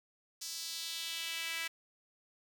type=tone with high-pass filter sweep; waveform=sawtooth; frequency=329.6 Hz; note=E4; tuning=in tune; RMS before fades=-40 dBFS; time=0.41-1.68 s; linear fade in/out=10 ms; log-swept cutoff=5400 to 2100 Hz; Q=2.1; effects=none